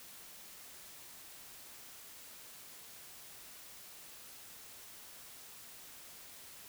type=silence; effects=white hiss -53 dBFS RMS until 6.68 s